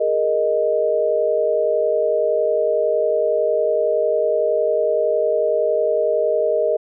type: chord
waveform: sine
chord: Ab suspended second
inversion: none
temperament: equal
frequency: 415.3 / 466.2 / 622.3 Hz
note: Ab4 / Bb4 / Eb5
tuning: 0 / 0 / 0 cents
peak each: -23 / -20 / -18 dBFS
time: 0-6.77 s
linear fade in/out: 10 ms
effects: none